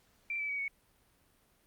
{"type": "tone with pitch steps", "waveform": "sine", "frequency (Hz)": [2349, 2306, 2264, 2222], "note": ["D7", "D7", "C#7", "C#7"], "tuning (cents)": [0, -32, 36, 4], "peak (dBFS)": -33, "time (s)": [0.3, 0.68], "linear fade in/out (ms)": 2, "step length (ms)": 95, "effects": ["pink hiss -69 dBFS RMS until 1.66 s", "Opus 48 kbps"]}